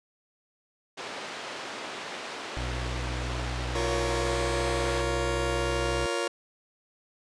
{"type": "band-pass noise", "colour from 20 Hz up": "pink", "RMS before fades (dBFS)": -38, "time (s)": [0.97, 5.02], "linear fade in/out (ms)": 10, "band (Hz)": [400, 4500], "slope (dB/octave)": 12}
{"type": "tone with pitch glide", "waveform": "30% pulse", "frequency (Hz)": [61.74, 63.81], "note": ["B1", "C2"], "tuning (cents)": [0, -43], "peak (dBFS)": -28, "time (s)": [2.57, 6.06], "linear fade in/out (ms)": 0, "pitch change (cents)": 57, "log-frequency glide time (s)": [3.74, 4.88]}
{"type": "chord", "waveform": "sawtooth", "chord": "Bb minor", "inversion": "second", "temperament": "just", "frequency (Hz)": [349.6, 466.2, 559.4], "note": ["F4", "Bb4", "Db5"], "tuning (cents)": [2, 0, 16], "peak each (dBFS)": -28, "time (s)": [3.75, 6.28], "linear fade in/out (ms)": 5}
{"effects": ["resampled to 22050 Hz"]}